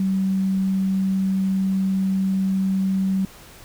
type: tone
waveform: sine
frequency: 191.4 Hz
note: G3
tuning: 41 cents flat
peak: -18 dBFS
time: 0-3.25 s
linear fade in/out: 2 ms
effects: pink hiss -45 dBFS RMS until 3.64 s